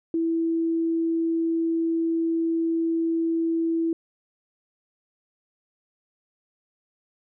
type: tone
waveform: sine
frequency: 329.6 Hz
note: E4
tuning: in tune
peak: -21 dBFS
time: 0.14-3.93 s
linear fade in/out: 2 ms
effects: none